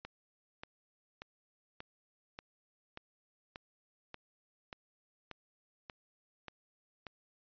click train, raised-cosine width 0.3 ms, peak -28 dBFS, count 13, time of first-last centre 0.05-7.068 s, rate 1.71 Hz, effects resampled to 11025 Hz

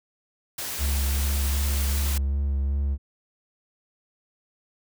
white noise, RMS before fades -32 dBFS, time 0.58-2.18 s, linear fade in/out 5 ms
triangle tone with vibrato, 69.5 Hz, C#2, 5 cents sharp, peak -20 dBFS, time 0.78-2.98 s, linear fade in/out 50 ms, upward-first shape sine, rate 2.6 Hz, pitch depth 23 cents each way
effects none

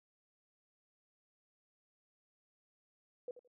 sine tone with echo, 492.9 Hz, B4, 3 cents flat, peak -39 dBFS, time 3.28-3.31 s, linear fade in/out 2 ms, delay 83 ms, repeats 2, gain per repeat -13 dB, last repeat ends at 3.476 s, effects none

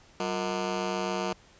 15% pulse ring-modulated tone, 274.3 Hz, C#4, 18 cents flat, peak -19 dBFS, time 0.2-1.33 s, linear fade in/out 0 ms, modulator 83.4 Hz, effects pink hiss -57 dBFS RMS until 1.59 s + resampled to 16000 Hz

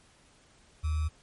sine tone with sample-and-hold, 77.78 Hz, D#2, in tune, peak -26 dBFS, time 0.83-1.09 s, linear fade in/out 20 ms, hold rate 1225 Hz, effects pink hiss -61 dBFS RMS until 1.22 s + MP3 48 kbps

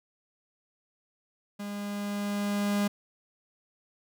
45% pulse tone with level ramp, 203.9 Hz, G#3, 32 cents flat, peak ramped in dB -35 to -24 dBFS, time 1.59-2.88 s, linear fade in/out 10 ms, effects none

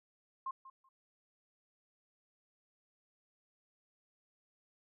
sine tone with echo, 1063 Hz, C6, 27 cents sharp, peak -36 dBFS, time 0.46-0.51 s, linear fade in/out 5 ms, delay 190 ms, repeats 2, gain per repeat -15 dB, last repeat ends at 0.89 s, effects none

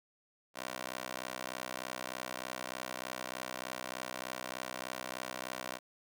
15% pulse tone with high-pass filter, 63.3 Hz, B1, 43 cents sharp, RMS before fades -42 dBFS, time 0.54-5.8 s, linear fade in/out 50 ms, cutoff 590 Hz, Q 0.72, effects none

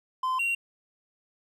triangle tone pair in turn, 1031 / 2752 Hz, C6 / F7, -26 / -26 cents, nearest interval octave + perfect fourth, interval 1700 cents, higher second, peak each -23 dBFS, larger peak neither, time 0.23-0.39 / 0.39-0.55 s, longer neither, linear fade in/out 5 ms, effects none

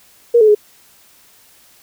sine tone with pitch steps, 472.8 / 431.4 / 418.8 Hz, A#4 / A4 / G#4, +24 / -34 / +15 cents, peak -6 dBFS, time 0.34-0.55 s, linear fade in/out 10 ms, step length 70 ms, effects white hiss -49 dBFS RMS until 1.82 s

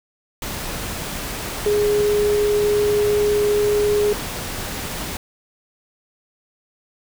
sine tone in noise, 415.3 Hz, G#4, in tune, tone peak -15 dBFS, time 1.66-4.13 s, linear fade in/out 2 ms, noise pink, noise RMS -28 dBFS, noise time 0.42-5.17 s, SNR +10 dB, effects none

